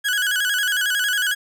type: tone with vibrato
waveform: 30% pulse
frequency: 1568 Hz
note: G6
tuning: in tune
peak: -16 dBFS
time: 0.04-1.35 s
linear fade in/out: 20 ms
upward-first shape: square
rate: 11 Hz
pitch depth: 88 cents each way
effects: none

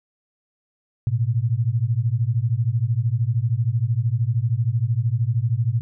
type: beating tone pair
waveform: sine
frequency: 110 / 123 Hz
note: A2 / B2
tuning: 0 / -7 cents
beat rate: 13 Hz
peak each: -21 dBFS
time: 1.07-5.81 s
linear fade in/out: 0 ms
effects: none

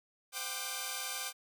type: tone cluster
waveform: 5% pulse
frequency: 518 / 721 / 787 / 1190 / 1554 Hz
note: C5 / F#5 / G5 / D6 / G6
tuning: -17 / -45 / +7 / +22 / -16 cents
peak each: -35 / -35 / -31 / -28 / -37 dBFS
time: 0.32-1.33 s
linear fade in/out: 50 ms
effects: none

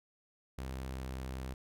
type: tone with pitch glide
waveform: sawtooth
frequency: 65.41 to 65.03 Hz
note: C2 to C2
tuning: 0 to -10 cents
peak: -35 dBFS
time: 0.58-1.54 s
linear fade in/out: 5 ms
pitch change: -10 cents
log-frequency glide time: 0.94-1.02 s
effects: none

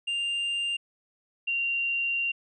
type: tone pair in turn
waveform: triangle / sine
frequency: 2794 / 2767 Hz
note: F7 / F7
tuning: 0 / -17 cents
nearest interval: unison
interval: 17 cents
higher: first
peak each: -25 dBFS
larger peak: neither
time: 0.07-0.77 / 1.47-2.32 s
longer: second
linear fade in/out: 10 ms
effects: resampled to 24000 Hz

